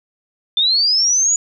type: linear sweep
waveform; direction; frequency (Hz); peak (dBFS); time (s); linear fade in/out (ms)
sine; up; 3520 to 6910; -12; 0.57-1.36; 2
effects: none